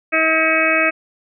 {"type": "harmonic tone", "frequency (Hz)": 320, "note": "D#4", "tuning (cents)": 49, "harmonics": [1, 2, 4, 5, 6, 7, 8], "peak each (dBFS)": [-24, -20, -22, -22, -23, -19, -19], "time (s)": [0.12, 0.91], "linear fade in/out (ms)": 20, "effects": []}